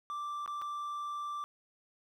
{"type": "tone with dropouts", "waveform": "triangle", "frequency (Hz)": 1174.7, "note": "D6", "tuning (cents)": 0, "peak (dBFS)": -34, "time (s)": [0.1, 1.44], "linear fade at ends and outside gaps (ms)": 0, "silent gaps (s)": [[0.461, 0.477], [0.616, 0.62]], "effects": []}